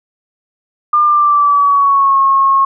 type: tone with pitch glide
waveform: sine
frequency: 1200 to 1087.8 Hz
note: D6 to C#6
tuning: +37 to -33 cents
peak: -7 dBFS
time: 0.93-2.65 s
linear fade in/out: 5 ms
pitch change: -170 cents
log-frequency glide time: 1.04-2.18 s
effects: none